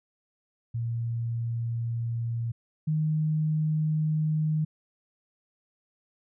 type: tone pair in turn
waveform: sine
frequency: 116.54 / 154.95 Hz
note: A#2 / D#3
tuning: 0 / -7 cents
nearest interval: perfect fourth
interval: 493 cents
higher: second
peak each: -27 / -23 dBFS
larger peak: second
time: 0.74-2.52 / 2.87-4.65 s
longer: neither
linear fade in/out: 10 ms
effects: none